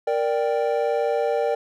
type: chord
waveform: triangle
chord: G minor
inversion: first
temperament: equal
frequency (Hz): 466.2 / 587.3 / 784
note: Bb4 / D5 / G5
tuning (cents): 0 / 0 / 0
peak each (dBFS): -21 / -22 / -25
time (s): 0.07-1.55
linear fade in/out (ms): 5
effects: none